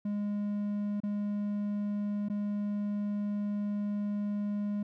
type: tone with dropouts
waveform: triangle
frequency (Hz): 205.8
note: G#3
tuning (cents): -16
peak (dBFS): -28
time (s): 0.05-4.83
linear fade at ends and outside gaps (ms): 5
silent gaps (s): 1.003-1.034 / 2.286-2.298
effects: none